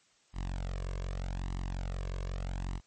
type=tone with flanger; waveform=sawtooth; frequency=45.57 Hz; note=F#1; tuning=26 cents flat; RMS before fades=-36 dBFS; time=0.33-2.81 s; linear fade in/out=50 ms; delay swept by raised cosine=1 to 1.85 ms; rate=0.82 Hz; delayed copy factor=+0.75; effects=white hiss -67 dBFS RMS until 2.86 s + MP3 32 kbps